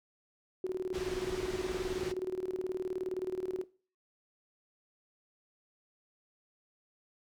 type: tone with tremolo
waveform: sine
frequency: 370 Hz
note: F#4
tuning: in tune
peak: -30 dBFS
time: 0.64-3.64 s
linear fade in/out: 2 ms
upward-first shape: square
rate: 19 Hz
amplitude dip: 70%
type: low-pass noise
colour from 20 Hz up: pink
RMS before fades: -42 dBFS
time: 0.93-2.13 s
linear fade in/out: 20 ms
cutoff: 6000 Hz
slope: 12 dB/octave
effects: noise-tail reverb RT60 0.4 s tail -20 dB re dry